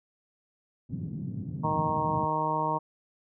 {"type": "band-pass noise", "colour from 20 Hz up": "white", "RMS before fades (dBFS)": -35, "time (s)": [0.89, 2.26], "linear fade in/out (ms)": 10, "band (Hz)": [110, 190], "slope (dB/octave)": 24}
{"type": "harmonic tone", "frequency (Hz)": 155.56, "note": "D#3", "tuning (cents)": 0, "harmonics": [1, 2, 3, 4, 5, 6, 7], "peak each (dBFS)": [-35, -37, -37, -35, -38, -28, -33], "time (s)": [1.63, 2.79], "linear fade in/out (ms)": 20}
{"effects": []}